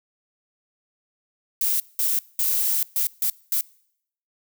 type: noise bursts at uneven times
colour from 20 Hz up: violet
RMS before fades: -22 dBFS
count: 6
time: 1.61-1.8 / 1.99-2.19 / 2.39-2.83 / 2.96-3.07 / 3.22-3.3 / 3.52-3.61 s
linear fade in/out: 2 ms
effects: noise-tail reverb RT60 0.7 s tail -24 dB re dry